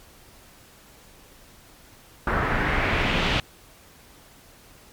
pink noise with low-pass filter sweep, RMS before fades -23 dBFS, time 2.27-3.4 s, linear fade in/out 2 ms, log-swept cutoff 1400 to 3300 Hz, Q 2.2, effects pink hiss -51 dBFS RMS until 4.92 s + MP3 96 kbps

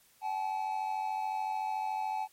triangle tone pair together, 765.3 / 859 Hz, G5 / A5, -42 / -42 cents, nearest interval major second, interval 200 cents, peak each -34 / -31 dBFS, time 0.21-2.28 s, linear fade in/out 50 ms, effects white hiss -64 dBFS RMS until 2.32 s + MP3 64 kbps

